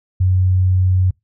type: tone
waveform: sine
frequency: 92.5 Hz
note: F#2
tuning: in tune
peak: -11 dBFS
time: 0.2-1.11 s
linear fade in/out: 10 ms
effects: noise-tail reverb RT60 0.2 s tail -26 dB re dry